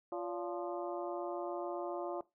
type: harmonic tone with a mistuned harmonic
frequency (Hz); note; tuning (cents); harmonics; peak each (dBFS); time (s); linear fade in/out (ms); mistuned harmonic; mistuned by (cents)
174.61; F3; 0; 2 / 3 / 4 / 5 / 6 / 7; -40 / -42 / -43 / -48 / -49 / -52; 0.12-2.21; 2; 3; +150
effects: noise-tail reverb RT60 0.2 s tail -18 dB re dry